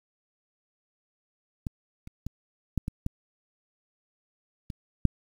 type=clicks; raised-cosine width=5 ms; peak=-18 / -30 / -21 / -13 / -18 / -16 / -24 / -7 dBFS; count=8; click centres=1.668 / 2.074 / 2.266 / 2.777 / 2.881 / 3.064 / 4.702 / 5.053 s; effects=8-bit